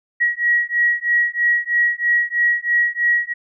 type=beating tone pair; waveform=sine; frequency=1907 / 1910.1 Hz; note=A#6 / A#6; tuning=+39 / +42 cents; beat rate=3.1 Hz; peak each=-18 dBFS; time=0.2-3.34 s; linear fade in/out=20 ms; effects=none